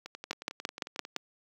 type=two click trains; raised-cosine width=0.2 ms; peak=-13 / -24 dBFS; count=6 / 12; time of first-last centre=0.31-1.163 / 0.06-1.051 s; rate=5.86 / 11.1 Hz; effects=high-pass 200 Hz 12 dB/octave + 9-bit